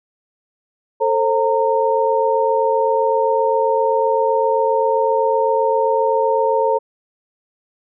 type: tone cluster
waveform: sine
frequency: 443.3 / 531 / 919 Hz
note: A4 / C5 / A#5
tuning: +13 / +25 / -25 cents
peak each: -18 dBFS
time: 1-6.79 s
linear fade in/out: 20 ms
effects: none